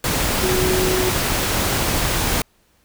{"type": "tone in noise", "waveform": "sine", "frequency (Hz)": 370, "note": "F#4", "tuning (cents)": 0, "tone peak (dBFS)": -19, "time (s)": [0.43, 1.1], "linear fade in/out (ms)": 2, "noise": "pink", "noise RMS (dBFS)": -20, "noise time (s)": [0.04, 2.42], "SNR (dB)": -2, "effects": ["pink hiss -60 dBFS RMS until 2.84 s"]}